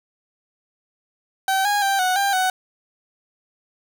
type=tone with pitch steps; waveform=30% pulse; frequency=770 / 821 / 786 / 738 / 795 / 746 Hz; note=G5 / G#5 / G5 / F#5 / G5 / F#5; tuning=-31 / -20 / +4 / -5 / +24 / +14 cents; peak=-15 dBFS; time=1.48-2.5 s; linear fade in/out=2 ms; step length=170 ms; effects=none